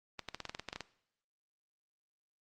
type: clicks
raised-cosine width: 0.2 ms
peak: -22 dBFS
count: 12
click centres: 0.193 / 0.287 / 0.346 / 0.403 / 0.453 / 0.495 / 0.549 / 0.596 / 0.687 / 0.729 / 0.76 / 0.807 s
effects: noise-tail reverb RT60 0.7 s tail -17 dB re dry + Opus 32 kbps